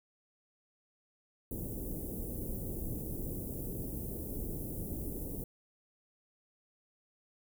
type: band-stop noise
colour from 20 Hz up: pink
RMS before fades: -39 dBFS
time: 1.51-5.44 s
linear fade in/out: 2 ms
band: 460 to 12000 Hz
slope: 24 dB/octave
effects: none